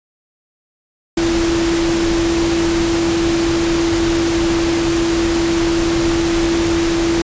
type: tone in noise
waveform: sine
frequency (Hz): 335.1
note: E4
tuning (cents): +29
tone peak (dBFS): -14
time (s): 1.17-7.22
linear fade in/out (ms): 5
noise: pink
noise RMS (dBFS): -21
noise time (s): 1.17-7.22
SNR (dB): +4
effects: resampled to 16000 Hz